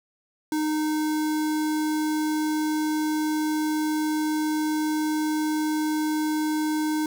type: tone with notch filter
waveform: square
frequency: 307.9 Hz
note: D#4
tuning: 18 cents flat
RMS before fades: -25 dBFS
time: 0.52-7.06 s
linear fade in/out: 2 ms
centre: 2600 Hz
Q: 1.6
effects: 9-bit